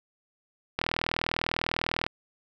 click train, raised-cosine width 0.3 ms, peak -11 dBFS, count 52, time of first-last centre 0.79-2.065 s, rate 40 Hz, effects none

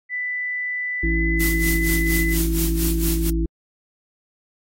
sine tone with pitch glide, 1988 to 2009 Hz, B6 to B6, +11 to +29 cents, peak -23 dBFS, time 0.09-2.37 s, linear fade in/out 50 ms, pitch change +18 cents, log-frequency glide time 1.01-1.19 s
harmonic tone, 55 Hz, A1, in tune, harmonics 1 / 3 / 5 / 6, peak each -20 / -28 / -35 / -24 dBFS, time 1.03-3.46 s, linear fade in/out 5 ms
blue noise with tremolo, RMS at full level -24 dBFS, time 1.4-3.3 s, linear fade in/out 5 ms, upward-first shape sine, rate 4.3 Hz, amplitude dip 80%
effects AAC 48 kbps

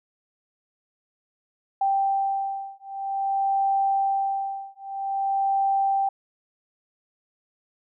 sine beating tone pair, 784 / 784.51 Hz, G5 / G5, 0 / +1 cents, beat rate 0.51 Hz, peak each -25 dBFS, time 1.81-6.09 s, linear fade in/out 5 ms, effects none

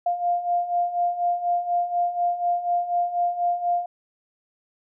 sine beating tone pair, 698.5 / 702.6 Hz, F5 / F5, 0 / +10 cents, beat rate 4.1 Hz, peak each -27 / -22 dBFS, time 0.06-3.86 s, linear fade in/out 5 ms, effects none

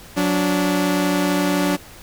sawtooth tone pair together, 182.76 / 289.9 Hz, F#3 / D4, -21 / -22 cents, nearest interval minor sixth, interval 799 cents, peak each -17 / -15 dBFS, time 0.16-1.77 s, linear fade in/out 20 ms, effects pink hiss -42 dBFS RMS until 2.02 s

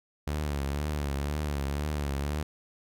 sawtooth tone with vibrato, 72.4 Hz, D2, 24 cents flat, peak -25 dBFS, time 0.27-2.43 s, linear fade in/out 5 ms, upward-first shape triangle, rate 2 Hz, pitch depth 93 cents each way, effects none

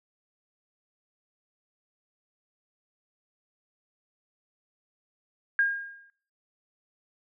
sine tone with exponential decay, 1619 Hz, G#6, 45 cents flat, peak -18 dBFS, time 5.59-6.1 s, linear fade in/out 1 ms, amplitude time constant 110 ms, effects noise-tail reverb RT60 0.5 s tail -19 dB re dry

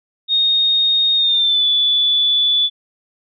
sine tone with pitch glide, 3710 to 3462 Hz, A#7 to A7, -9 to -29 cents, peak -12 dBFS, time 0.28-2.7 s, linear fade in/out 50 ms, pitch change -120 cents, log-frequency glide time 1.16-1.66 s, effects none

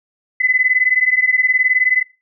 sine beating tone pair, 2008 / 2027 Hz, B6 / B6, +28 / +45 cents, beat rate 19 Hz, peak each -15 dBFS, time 0.4-2.03 s, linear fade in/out 10 ms, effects noise-tail reverb RT60 0.3 s tail -22 dB re dry

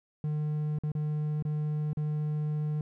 triangle tone with dropouts, 151.2 Hz, D#3, 49 cents flat, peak -26 dBFS, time 0.24-2.81 s, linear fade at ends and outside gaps 2 ms, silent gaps 0.787-0.835 / 0.918-0.951 / 1.425-1.451 / 1.932-1.971 s, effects none

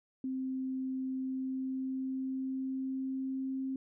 sine tone with pitch glide, 261.6 to 265.3 Hz, C4 to C4, 0 to +24 cents, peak -33 dBFS, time 0.24-3.76 s, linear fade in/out 2 ms, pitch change +24 cents, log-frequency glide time 1.13-3.63 s, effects none

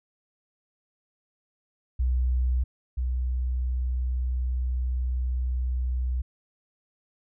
sine tone pair in turn, 62.6 / 62.6 Hz, B1 / B1, +24 / +24 cents, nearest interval unison, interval 0 cents, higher neither, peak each -21 / -24 dBFS, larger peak first, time 1.99-2.64 / 2.97-6.22 s, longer second, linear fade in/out 10 ms, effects none

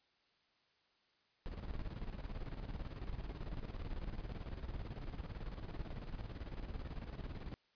brown noise with tremolo, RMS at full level -42 dBFS, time 1.46-7.54 s, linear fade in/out 0 ms, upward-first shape square, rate 18 Hz, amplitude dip 60%, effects white hiss -75 dBFS RMS until 7.75 s + resampled to 11025 Hz

